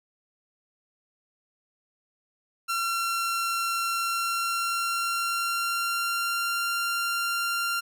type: tone with pitch glide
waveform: sawtooth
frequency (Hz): 1364 to 1385.4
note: F6 to F6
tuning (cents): -41 to -14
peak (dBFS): -22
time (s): 2.68-7.81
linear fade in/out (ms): 20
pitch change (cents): +27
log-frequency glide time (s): 3.91-6.7
effects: none